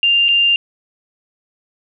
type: tone with dropouts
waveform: sine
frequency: 2794 Hz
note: F7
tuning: in tune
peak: -10 dBFS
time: 0.03-0.56 s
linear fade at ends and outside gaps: 1 ms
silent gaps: 0.284-0.288 s
effects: none